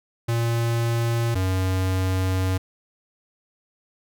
square tone pair in turn, 116.54 / 93.58 Hz, A#2 / F#2, 0 / +20 cents, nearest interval major third, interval 380 cents, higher first, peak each -21 dBFS, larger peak neither, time 0.28-1.35 / 1.35-2.58 s, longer second, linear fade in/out 10 ms, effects none

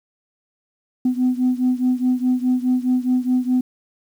sine beating tone pair, 250.7 / 255.5 Hz, B3 / C4, +26 / -41 cents, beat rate 4.8 Hz, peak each -17 / -19 dBFS, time 1.05-3.61 s, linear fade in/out 5 ms, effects tanh soft clip ceiling -11 dBFS + 8-bit

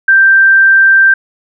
sine tone, 1570 Hz, G6, 2 cents sharp, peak -3 dBFS, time 0.08-1.14 s, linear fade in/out 5 ms, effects none

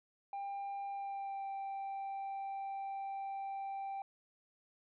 sine tone with pitch glide, 796 to 784.6 Hz, G5 to G5, +26 to +1 cents, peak -36 dBFS, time 0.33-4.02 s, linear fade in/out 2 ms, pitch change -25 cents, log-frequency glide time 0.9-1.46 s, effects tanh soft clip ceiling -38 dBFS

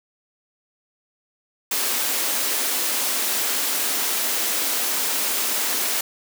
white high-pass noise, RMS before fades -23 dBFS, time 1.71-6.01 s, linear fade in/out 5 ms, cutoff 220 Hz, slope 48 dB/octave, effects none

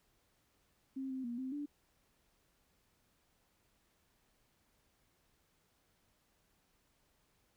sine tone with pitch steps, 266.8 / 261.5 / 238.1 / 260.7 / 290.7 Hz, C4 / C4 / A#3 / C4 / D4, +34 / -1 / +37 / -6 / -18 cents, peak -38 dBFS, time 0.96-1.66 s, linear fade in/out 10 ms, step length 140 ms, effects pink hiss -75 dBFS RMS until 7.56 s

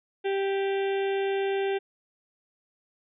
harmonic tone, 392 Hz, G4, in tune, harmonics 1 / 2 / 4 / 5 / 6 / 7 / 8 / 9, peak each -25 / -34 / -39 / -43 / -43 / -43 / -46 / -47 dBFS, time 0.24-1.79 s, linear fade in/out 20 ms, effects none

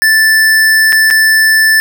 square tone with dropouts, 1760 Hz, A6, in tune, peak -6 dBFS, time 0.02-1.8 s, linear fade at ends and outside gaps 0 ms, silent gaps 0.923-0.928 / 1.103-1.109 s, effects none

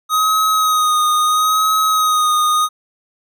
square tone with vibrato, 1254 Hz, D#6, 13 cents sharp, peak -13 dBFS, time 0.09-2.69 s, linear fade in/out 50 ms, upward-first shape sine, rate 0.75 Hz, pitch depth 31 cents each way, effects none

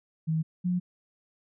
sine tone pair in turn, 159.6 / 179.14 Hz, D#3 / F3, +44 / +44 cents, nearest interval major second, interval 200 cents, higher second, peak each -24 dBFS, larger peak neither, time 0.27-0.43 / 0.64-0.8 s, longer neither, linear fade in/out 20 ms, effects none

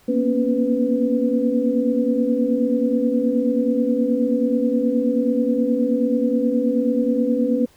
sine tone cluster, 234 / 243.4 / 276.6 / 497.8 Hz, A#3 / B3 / C#4 / B4, +7 / -25 / -4 / +14 cents, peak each -22 dBFS, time 0.08-7.66 s, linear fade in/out 10 ms, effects pink hiss -55 dBFS RMS until 7.76 s

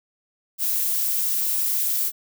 violet noise, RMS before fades -23 dBFS, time 0.58-2.12 s, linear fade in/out 50 ms, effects none

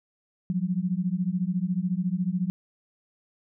sine beating tone pair, 174.61 / 188.61 Hz, F3 / F#3, 0 / +33 cents, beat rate 14 Hz, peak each -27 dBFS, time 0.5-2.5 s, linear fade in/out 0 ms, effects none

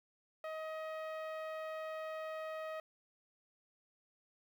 sawtooth tone with low-pass filter, 631 Hz, D#5, 24 cents sharp, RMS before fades -43 dBFS, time 0.44-2.8 s, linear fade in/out 2 ms, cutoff 2100 Hz, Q 0.8, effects 11-bit

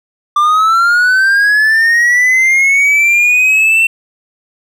triangle linear sweep, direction up, 1174.7 to 2703 Hz, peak -5 dBFS, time 0.36-3.87 s, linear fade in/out 5 ms, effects none

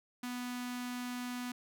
sawtooth tone with notch filter, 246.9 Hz, B3, in tune, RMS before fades -40 dBFS, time 0.23-1.52 s, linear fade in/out 5 ms, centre 510 Hz, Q 0.96, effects none

